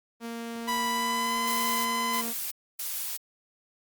sawtooth tone, 231.9 Hz, A#3, 9 cents flat, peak -30 dBFS, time 0.2-2.34 s, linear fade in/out 50 ms
sawtooth tone with pitch glide, 987 to 1015.3 Hz, B5 to B5, -1 to +48 cents, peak -23 dBFS, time 0.67-2.22 s, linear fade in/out 20 ms, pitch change +49 cents, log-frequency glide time 0.88-1.38 s
blue noise bursts, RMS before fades -33 dBFS, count 3, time 1.47-3.17 s, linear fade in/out 5 ms, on 380 ms, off 280 ms
effects Opus 32 kbps

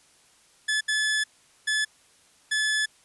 sawtooth tone bursts at uneven times, 1724 Hz, A6, 36 cents flat, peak -19 dBFS, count 4, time 0.68-0.81 / 0.88-1.24 / 1.67-1.85 / 2.51-2.86 s, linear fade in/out 10 ms, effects white hiss -59 dBFS RMS until 3.04 s + resampled to 24000 Hz

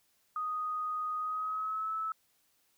sine tone with pitch glide, 1244.5 to 1304.9 Hz, D#6 to E6, 0 to -18 cents, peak -32 dBFS, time 0.36-2.12 s, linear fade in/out 2 ms, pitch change +82 cents, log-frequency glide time 1.18-1.93 s, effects white hiss -72 dBFS RMS until 2.77 s

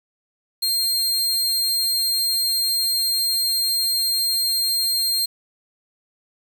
sawtooth tone, 4198 Hz, C8, 5 cents sharp, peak -16 dBFS, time 0.62-5.26 s, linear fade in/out 10 ms, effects 7-bit

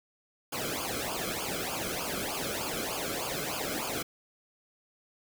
pink noise with flanger, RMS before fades -34 dBFS, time 0.52-4.03 s, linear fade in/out 10 ms, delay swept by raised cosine 0.51 to 1.11 ms, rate 3.3 Hz, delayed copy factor -0.9, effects none

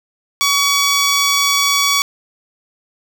10% pulse tone, 1131 Hz, C#6, 34 cents sharp, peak -4 dBFS, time 0.41-2.02 s, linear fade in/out 0 ms, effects none

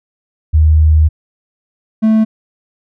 sine / triangle tone pair in turn, 77.78 / 219.4 Hz, D#2 / A3, 0 / -5 cents, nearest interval octave + tritone, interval 1795 cents, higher second, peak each -5 dBFS, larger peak neither, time 0.53-1.09 / 2.02-2.25 s, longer first, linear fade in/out 20 ms, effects none

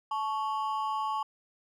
triangle ring-modulated tone, 989 Hz, B5, 2 cents sharp, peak -24 dBFS, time 0.11-1.23 s, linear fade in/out 5 ms, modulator 122 Hz, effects none

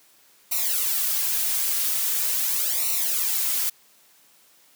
blue noise with flanger, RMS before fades -24 dBFS, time 0.51-3.7 s, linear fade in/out 10 ms, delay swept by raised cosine 0.6 to 4.7 ms, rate 0.42 Hz, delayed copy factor -1, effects white hiss -57 dBFS RMS until 4.75 s + high-pass 150 Hz 12 dB/octave

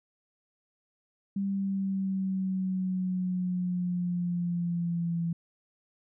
sine exponential sweep, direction down, 197.7 to 167.9 Hz, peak -27 dBFS, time 1.36-5.33 s, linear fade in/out 5 ms, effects none

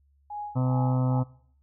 sine tone with tremolo, 830.6 Hz, G#5, in tune, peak -31 dBFS, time 0.3-1.2 s, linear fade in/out 5 ms, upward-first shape sine, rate 2.4 Hz, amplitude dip 95%
harmonic tone, 127.9 Hz, C3, 39 cents flat, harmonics 1 / 2 / 4 / 5 / 6 / 7 / 8 / 9 / 10, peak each -23 / -29 / -37 / -40 / -42 / -40 / -44 / -46 / -45 dBFS, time 0.55-1.24 s, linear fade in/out 20 ms
effects noise-tail reverb RT60 0.6 s tail -21 dB re dry + added 70 Hz sine -61 dBFS peak until 1.62 s

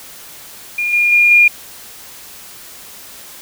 sine tone with level steps, 2419 Hz, D#7, 49 cents flat, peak -15 / -10 / -7 / -5 dBFS, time 0.78-1.48 s, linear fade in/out 5 ms, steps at 0.93 / 1.12 / 1.31 s, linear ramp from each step 2 ms, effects white hiss -36 dBFS RMS until 3.41 s

